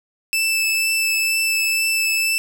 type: tone with vibrato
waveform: sawtooth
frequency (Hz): 2637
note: E7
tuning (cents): 0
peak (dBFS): -14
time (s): 0.33-2.38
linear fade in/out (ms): 0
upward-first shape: triangle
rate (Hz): 2.1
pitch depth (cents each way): 12
effects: none